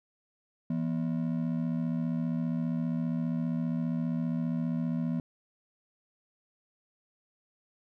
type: ring-modulated tone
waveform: triangle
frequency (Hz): 204.6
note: G#3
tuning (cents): -26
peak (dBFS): -23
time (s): 0.7-5.2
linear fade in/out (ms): 2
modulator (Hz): 37.5
effects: none